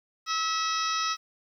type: harmonic tone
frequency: 647 Hz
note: E5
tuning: 32 cents flat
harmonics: 2 / 3 / 4 / 5 / 6 / 7 / 8 / 9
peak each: -28 / -37 / -37 / -40 / -35 / -44 / -34 / -38 dBFS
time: 0.26-1.17 s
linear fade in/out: 50 ms
effects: 10-bit